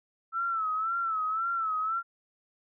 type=tone with vibrato; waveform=sine; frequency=1318 Hz; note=E6; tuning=1 cent flat; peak=-27 dBFS; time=0.32-2.03 s; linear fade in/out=50 ms; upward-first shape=sine; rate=1.9 Hz; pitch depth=79 cents each way; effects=none